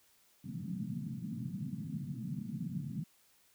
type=band-pass noise; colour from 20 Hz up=white; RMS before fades=-40 dBFS; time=0.44-3.04 s; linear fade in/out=10 ms; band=120 to 230 Hz; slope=48 dB/octave; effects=white hiss -68 dBFS RMS until 3.54 s